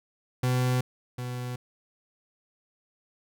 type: tone pair in turn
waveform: 40% pulse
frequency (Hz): 126.2 / 124.25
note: B2 / B2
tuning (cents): +38 / +11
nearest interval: unison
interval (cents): 27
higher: first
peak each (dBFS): -22 / -31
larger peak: first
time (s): 0.43-0.81 / 1.18-1.56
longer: neither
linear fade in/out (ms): 5
effects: none